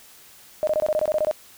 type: tone bursts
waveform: sine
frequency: 615 Hz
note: D#5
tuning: 20 cents flat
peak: -18 dBFS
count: 11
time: 0.63-1.312 s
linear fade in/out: 0 ms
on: 42 ms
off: 22 ms
effects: white hiss -49 dBFS RMS until 1.57 s